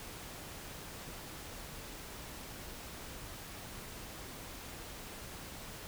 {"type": "silence", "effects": ["pink hiss -47 dBFS RMS until 5.87 s"]}